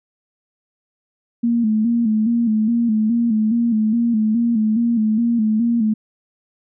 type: tone with vibrato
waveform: sine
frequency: 225.4 Hz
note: A3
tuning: 42 cents sharp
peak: -14 dBFS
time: 1.43-5.94 s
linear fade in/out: 10 ms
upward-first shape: square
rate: 2.4 Hz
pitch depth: 71 cents each way
effects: none